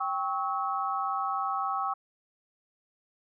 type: chord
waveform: sine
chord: C# diminished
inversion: second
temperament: equal with one note detuned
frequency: 784 / 1108.7 / 1292.1 Hz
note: G5 / C#6 / E6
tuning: 0 / 0 / -35 cents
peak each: -32 dBFS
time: 0-1.94 s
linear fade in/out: 10 ms
effects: none